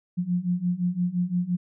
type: beating tone pair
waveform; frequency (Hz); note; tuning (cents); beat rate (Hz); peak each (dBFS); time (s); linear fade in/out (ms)
sine; 174.61 / 180.41; F3 / F#3; 0 / -43; 5.8; -27 / -25; 0.17-1.57; 20
effects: none